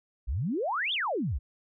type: exponential two-way sweep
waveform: sine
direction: up then down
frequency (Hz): 50.9 to 3639 to 50.9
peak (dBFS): -27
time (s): 0.27-1.39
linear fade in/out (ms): 20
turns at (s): 0.93
effects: none